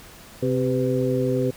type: harmonic tone with a mistuned harmonic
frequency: 130.3 Hz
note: C3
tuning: 7 cents flat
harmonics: 1 / 2 / 3 / 4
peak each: -25 / -25 / -25 / -25 dBFS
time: 0.42-1.51 s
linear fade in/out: 10 ms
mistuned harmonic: 4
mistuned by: -63 cents
effects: pink hiss -45 dBFS RMS until 1.56 s